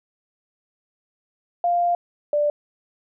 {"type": "tone pair in turn", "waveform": "sine", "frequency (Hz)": [698, 589.3], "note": ["F5", "D5"], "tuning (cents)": [-1, 6], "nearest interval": "minor third", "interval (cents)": 293, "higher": "first", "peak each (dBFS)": -17, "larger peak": "neither", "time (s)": [[1.64, 1.95], [2.33, 2.5]], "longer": "first", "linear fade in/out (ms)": 2, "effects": []}